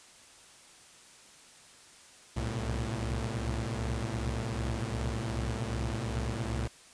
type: tone cluster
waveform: sawtooth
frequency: 63.9 / 66.5 / 111.4 / 120.3 Hz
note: C2 / C2 / A2 / B2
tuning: -40 / +29 / +22 / -45 cents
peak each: -33 / -34 / -31 / -36 dBFS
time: 2.36-6.68 s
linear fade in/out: 10 ms
effects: white hiss -55 dBFS RMS until 6.93 s + resampled to 22050 Hz